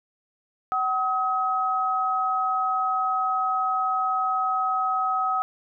sine tone pair together, 756 / 1272.2 Hz, F#5 / D#6, +37 / +38 cents, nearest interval major sixth, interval 901 cents, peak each -26 / -23 dBFS, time 0.72-5.42 s, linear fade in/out 0 ms, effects none

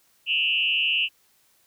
sine tone with frequency modulation, 2794 Hz, F7, in tune, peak -20 dBFS, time 0.26-1.09 s, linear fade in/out 50 ms, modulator 151 Hz, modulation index 1.4, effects white hiss -63 dBFS RMS until 1.66 s

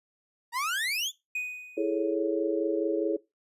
30% pulse exponential sweep, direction up, 914 to 3600 Hz, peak -25 dBFS, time 0.52-1.12 s, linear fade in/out 50 ms
triangle tone with exponential decay, 2489 Hz, D#7, in tune, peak -26 dBFS, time 1.35-2.14 s, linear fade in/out 5 ms, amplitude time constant 170 ms
sine chord, A major seventh, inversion second, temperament equal, 329.6 / 415.3 / 440 / 554.4 Hz, E4 / G#4 / A4 / C#5, 0 / 0 / 0 / 0 cents, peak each -29 / -30 / -32 / -32 dBFS, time 1.77-3.17 s, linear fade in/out 10 ms
effects noise-tail reverb RT60 0.2 s tail -19 dB re dry + resampled to 32000 Hz

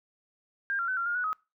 sine tone with pitch steps, 1601 / 1379 / 1516 / 1379 / 1417 / 1472 / 1268 Hz, G6 / F6 / F#6 / F6 / F6 / F#6 / D#6, +36 / -22 / +42 / -22 / +25 / -9 / +32 cents, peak -27 dBFS, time 0.7-1.33 s, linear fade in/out 0 ms, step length 90 ms, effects noise-tail reverb RT60 0.3 s tail -24 dB re dry

